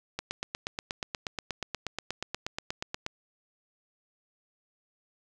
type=click train; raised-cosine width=0.2 ms; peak=-15 dBFS; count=25; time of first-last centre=0.19-3.064 s; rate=8.35 Hz; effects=none